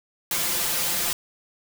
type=noise with comb filter; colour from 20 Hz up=white; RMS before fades=-25 dBFS; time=0.31-1.13 s; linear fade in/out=2 ms; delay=5.8 ms; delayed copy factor=+0.9; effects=none